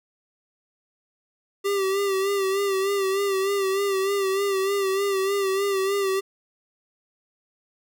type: tone with vibrato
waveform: square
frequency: 392 Hz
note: G4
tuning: in tune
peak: -22 dBFS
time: 1.64-6.21 s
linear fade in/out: 20 ms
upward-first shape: sine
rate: 3.3 Hz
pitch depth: 49 cents each way
effects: none